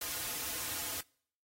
white noise with comb filter, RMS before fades -38 dBFS, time 0.01-1.01 s, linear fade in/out 5 ms, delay 5.2 ms, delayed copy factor -0.95, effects noise-tail reverb RT60 0.6 s tail -26 dB re dry + AAC 48 kbps

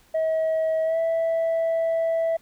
sine tone with pitch glide, 640 to 657.6 Hz, D#5 to E5, +49 to -4 cents, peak -18 dBFS, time 0.14-2.37 s, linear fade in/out 10 ms, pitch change +47 cents, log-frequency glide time 0.84-0.98 s, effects tanh soft clip ceiling -19 dBFS + pink hiss -58 dBFS RMS until 2.41 s

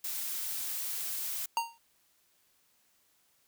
blue noise, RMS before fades -36 dBFS, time 0.04-1.46 s, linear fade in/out 5 ms
square tone with exponential decay, 926 Hz, A#5, 12 cents flat, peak -25 dBFS, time 1.57-1.78 s, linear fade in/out 1 ms, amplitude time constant 44 ms
effects white hiss -70 dBFS RMS until 3.47 s

